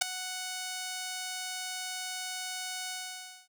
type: tone with ADSR envelope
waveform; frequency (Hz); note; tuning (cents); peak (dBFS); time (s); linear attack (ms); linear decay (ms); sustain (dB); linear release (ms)
5% pulse; 740; F#5; 0; -8; 0.01-3.48; 11; 3; -16; 580
effects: none